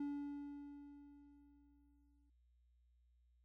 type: tone with exponential decay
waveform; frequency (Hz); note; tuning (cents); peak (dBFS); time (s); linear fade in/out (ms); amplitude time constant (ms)
triangle; 286.6; D4; -42; -37; 0-2.3; 5; 500
effects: added 60 Hz sine -70 dBFS peak until 3.44 s